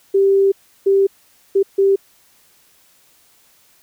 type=tone bursts at uneven times; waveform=sine; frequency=392 Hz; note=G4; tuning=in tune; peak=-10 dBFS; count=4; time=0.14-0.52 / 0.86-1.07 / 1.55-1.63 / 1.78-1.96 s; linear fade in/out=10 ms; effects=white hiss -54 dBFS RMS until 3.82 s